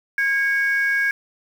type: tone pair together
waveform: sine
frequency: 1635.5 / 2227 Hz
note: G#6 / C#7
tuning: -27 / +7 cents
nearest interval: perfect fourth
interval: 534 cents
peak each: -17 / -23 dBFS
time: 0.18-1.11 s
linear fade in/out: 2 ms
effects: tanh soft clip ceiling -12 dBFS + 7-bit